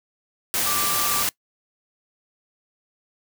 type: tone in noise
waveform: sine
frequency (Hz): 1174.7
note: D6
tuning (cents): 0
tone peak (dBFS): -27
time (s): 0.66-1.23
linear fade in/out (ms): 0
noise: white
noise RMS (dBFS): -23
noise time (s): 0.54-1.29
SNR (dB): -7
effects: noise-tail reverb RT60 0.1 s tail -22 dB re dry